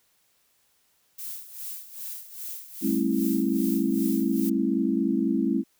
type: noise with tremolo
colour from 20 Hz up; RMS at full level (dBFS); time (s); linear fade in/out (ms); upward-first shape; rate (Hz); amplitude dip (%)
violet; -35; 1.18-4.5; 10; sine; 2.5; 75
type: chord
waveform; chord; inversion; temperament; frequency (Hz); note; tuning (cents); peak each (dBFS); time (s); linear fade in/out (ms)
sine; A dominant seventh; third; equal with one note detuned; 196 / 220 / 270.4 / 329.6; G3 / A3 / C#4 / E4; 0 / 0 / -43 / 0; -29 / -27 / -26 / -27; 2.81-5.64; 50
effects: white hiss -67 dBFS RMS until 5.79 s

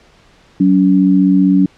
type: tone pair together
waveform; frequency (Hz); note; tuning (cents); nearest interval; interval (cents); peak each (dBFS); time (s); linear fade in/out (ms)
sine; 187.4 / 282.9; F#3 / C#4; +22 / +35; perfect fifth; 713; -10; 0.6-1.66; 5
effects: pink hiss -48 dBFS RMS until 1.77 s + low-pass 5000 Hz 12 dB/octave

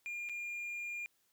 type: tone with dropouts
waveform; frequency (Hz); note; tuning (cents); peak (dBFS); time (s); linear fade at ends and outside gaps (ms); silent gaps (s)
triangle; 2410; D7; +44; -37; 0.06-1.06; 0; 0.289-0.295
effects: white hiss -75 dBFS RMS until 1.32 s

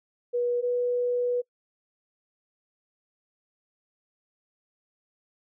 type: tone pair in turn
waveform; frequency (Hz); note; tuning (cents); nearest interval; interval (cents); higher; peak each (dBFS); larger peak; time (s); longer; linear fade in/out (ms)
sine; 484.6 / 489.4; B4 / B4; -33 / -16; unison; 17; second; -23; neither; 0.33-0.62 / 0.62-1.42; second; 20
effects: noise-tail reverb RT60 0.1 s tail -25 dB re dry

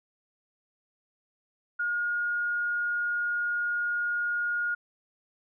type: tone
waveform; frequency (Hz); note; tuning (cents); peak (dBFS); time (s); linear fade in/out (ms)
sine; 1430; F6; +41; -26; 1.79-4.75; 10
effects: none

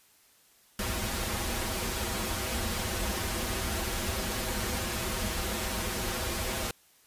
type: noise with comb filter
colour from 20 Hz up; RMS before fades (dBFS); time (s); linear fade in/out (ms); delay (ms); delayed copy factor
pink; -32; 0.79-6.71; 2; 6.9; -0.9
effects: white hiss -62 dBFS RMS until 7.06 s + resampled to 32000 Hz

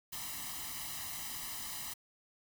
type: noise with comb filter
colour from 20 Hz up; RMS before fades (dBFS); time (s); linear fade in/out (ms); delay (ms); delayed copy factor
white; -42; 0.12-1.94; 10; 1; +0.8
effects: none

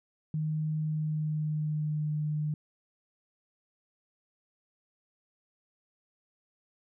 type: tone with pitch glide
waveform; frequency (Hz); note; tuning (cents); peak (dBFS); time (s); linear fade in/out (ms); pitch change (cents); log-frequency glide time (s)
sine; 154.9 to 151.36; D#3 to D#3; -7 to -47; -28; 0.34-2.54; 2; -40; 0.8-2.1
effects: none

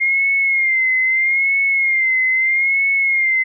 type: tone with vibrato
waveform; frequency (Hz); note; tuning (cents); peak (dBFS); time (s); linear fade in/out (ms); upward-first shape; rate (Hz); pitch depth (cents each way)
sine; 2122; C7; +24; -13; 0-3.44; 20; sine; 0.78; 64
effects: none

